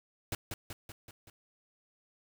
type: noise with echo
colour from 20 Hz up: pink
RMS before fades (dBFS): -35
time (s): 0.32-0.35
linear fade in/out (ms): 2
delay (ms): 190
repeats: 5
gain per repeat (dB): -4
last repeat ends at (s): 1.3
effects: none